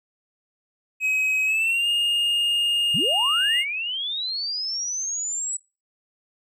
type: tone with pitch glide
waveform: triangle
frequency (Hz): 2541 to 2836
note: D#7 to F7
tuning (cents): +36 to +26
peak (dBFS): -18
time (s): 1-3.65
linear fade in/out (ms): 50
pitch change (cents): +190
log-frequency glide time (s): 1.45-1.88
type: linear sweep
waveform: sine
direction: up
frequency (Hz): 110 to 7902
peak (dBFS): -25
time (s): 2.94-5.57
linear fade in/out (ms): 5
effects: noise-tail reverb RT60 0.3 s tail -23 dB re dry